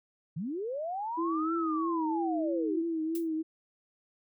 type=linear two-way sweep; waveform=sine; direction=up then down; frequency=140.3 to 1359 to 314.7 Hz; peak=-32 dBFS; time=0.36-2.82 s; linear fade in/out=10 ms; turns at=1.53 s
type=tone with vibrato; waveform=sine; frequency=325 Hz; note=E4; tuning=24 cents flat; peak=-29 dBFS; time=1.17-3.43 s; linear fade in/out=20 ms; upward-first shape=triangle; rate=3.1 Hz; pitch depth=72 cents each way
type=noise with exponential decay; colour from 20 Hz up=violet; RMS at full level=-37 dBFS; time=3.15-3.28 s; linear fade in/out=2 ms; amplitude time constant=28 ms
effects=none